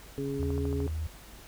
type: harmonic tone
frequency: 138.59 Hz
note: C#3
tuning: in tune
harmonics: 1 / 2 / 3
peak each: -36 / -34 / -34 dBFS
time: 0.18-0.87 s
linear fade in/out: 0 ms
type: tone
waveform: sine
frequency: 79 Hz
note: D#2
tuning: 27 cents sharp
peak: -30 dBFS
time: 0.39-1.07 s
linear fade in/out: 5 ms
type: click train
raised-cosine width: 1 ms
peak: -28 dBFS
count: 7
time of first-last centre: 0.43-0.878 s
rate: 13.4 Hz
effects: added 50 Hz sine -51 dBFS peak until 1.47 s + pink hiss -51 dBFS RMS until 1.47 s